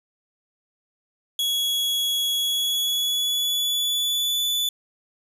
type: tone with pitch glide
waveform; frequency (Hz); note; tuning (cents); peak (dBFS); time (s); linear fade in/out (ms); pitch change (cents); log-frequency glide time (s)
40% pulse; 3347 to 3477; G#7 to A7; +13 to -21; -20; 1.39-4.69; 2; +66; 2.36-4.43
effects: none